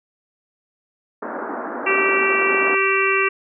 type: band-pass noise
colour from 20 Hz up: pink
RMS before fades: -28 dBFS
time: 1.22-2.75 s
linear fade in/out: 5 ms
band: 240 to 1600 Hz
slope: 48 dB/octave
type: harmonic tone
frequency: 388.3 Hz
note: G4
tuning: 16 cents flat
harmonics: 1 / 3 / 4 / 5 / 6 / 7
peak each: -21 / -22 / -26 / -24 / -22 / -22 dBFS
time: 1.86-3.29 s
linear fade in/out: 10 ms
effects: none